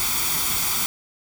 white noise with comb filter, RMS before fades -23 dBFS, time 0-0.86 s, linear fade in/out 0 ms, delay 0.87 ms, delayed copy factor +0.65, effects none

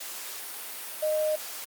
sine tone in noise, 616 Hz, D#5, 17 cents flat, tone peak -23 dBFS, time 1.02-1.36 s, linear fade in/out 10 ms, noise white, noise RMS -38 dBFS, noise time 0-1.65 s, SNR +12 dB, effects high-pass 400 Hz 12 dB/octave + Opus 48 kbps

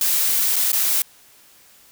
blue noise with dropouts, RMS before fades -19 dBFS, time 0.01-1.02 s, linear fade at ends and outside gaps 2 ms, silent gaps 0.559-0.563 / 0.719-0.729 s, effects white hiss -51 dBFS RMS until 1.91 s

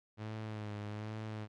sawtooth tone with vibrato, 106.6 Hz, G#2, 46 cents sharp, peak -36 dBFS, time 0.17-1.48 s, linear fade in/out 50 ms, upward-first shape sine, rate 1.2 Hz, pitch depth 44 cents each way, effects low-pass 4000 Hz 12 dB/octave + AAC 64 kbps

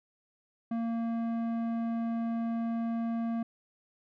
square tone with low-pass filter, 230.1 Hz, A#3, 22 cents flat, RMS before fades -32 dBFS, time 0.71-3.43 s, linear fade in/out 5 ms, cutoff 1000 Hz, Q 0.57, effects none

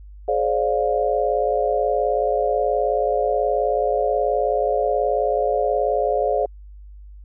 sine chord, D half-diminished seventh, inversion second, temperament just, 422.9 / 528.6 / 587.3 / 704.8 Hz, Ab4 / C5 / D5 / F5, +31 / +18 / 0 / +16 cents, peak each -23 dBFS, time 0.28-6.46 s, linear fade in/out 5 ms, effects added 50 Hz sine -38 dBFS peak until 7.24 s

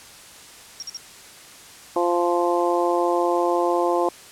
sine tone bursts, 5588 Hz, F8, in tune, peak -29 dBFS, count 3, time 0.8-0.97 s, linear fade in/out 0 ms, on 24 ms, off 49 ms
harmonic tone, 174.1 Hz, F3, 5 cents flat, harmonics 2 / 3 / 4 / 5 / 6, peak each -22 / -24 / -25 / -26 / -27 dBFS, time 1.96-4.09 s, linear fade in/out 2 ms
effects white hiss -44 dBFS RMS until 4.31 s + low-pass 10000 Hz 12 dB/octave

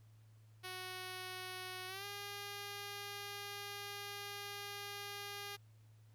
5% pulse tone with pitch glide, 369.6 to 405.4 Hz, F#4 to G#4, -2 to -42 cents, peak -33 dBFS, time 0.63-5.57 s, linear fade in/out 20 ms, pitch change +160 cents, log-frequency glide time 1.87-2.05 s, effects added 109 Hz sine -60 dBFS peak until 6.14 s + pink hiss -75 dBFS RMS until 6.14 s

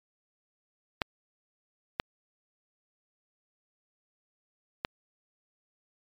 clicks, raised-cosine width 0.3 ms, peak -10 / -11 / -13 dBFS, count 3, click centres 1.018 / 1.999 / 4.849 s, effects MP3 96 kbps

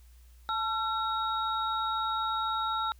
sine tone cluster, 878 / 1354 / 3779 Hz, A5 / E6 / A#7, -4 / +46 / +23 cents, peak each -33 / -30 / -37 dBFS, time 0.49-2.92 s, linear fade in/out 0 ms, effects added 60 Hz sine -52 dBFS peak until 2.99 s + white hiss -66 dBFS RMS until 2.99 s

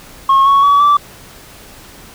sine tone with pitch steps, 1085 / 1110.4 / 1136.3 / 1162.9 Hz, C#6 / C#6 / C#6 / D6, -37 / +3 / +43 / -17 cents, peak -4 dBFS, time 0.29-0.97 s, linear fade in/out 5 ms, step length 170 ms, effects tanh soft clip ceiling -5 dBFS + pink hiss -38 dBFS RMS until 2.14 s

